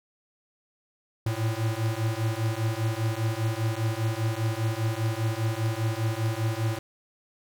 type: beating tone pair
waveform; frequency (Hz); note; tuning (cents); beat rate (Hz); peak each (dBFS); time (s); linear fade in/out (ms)
square; 109.2 / 114.2; A2 / A#2; -13 / -35; 5; -29; 1.26-6.79; 5
effects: none